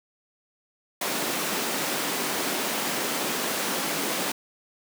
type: high-pass noise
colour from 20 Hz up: pink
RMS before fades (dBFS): -28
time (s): 1.01-4.32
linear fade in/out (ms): 5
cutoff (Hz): 210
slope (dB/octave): 24
effects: none